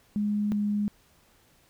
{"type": "tone pair in turn", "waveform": "sine", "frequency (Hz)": [207.7, 206.8], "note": ["G#3", "G#3"], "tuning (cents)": [0, -7], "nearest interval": "unison", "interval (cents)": 7, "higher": "first", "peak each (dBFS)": [-24, -24], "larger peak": "neither", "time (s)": [[0.16, 0.52], [0.52, 0.88]], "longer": "neither", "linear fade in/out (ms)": 0, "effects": ["pink hiss -62 dBFS RMS until 1.69 s"]}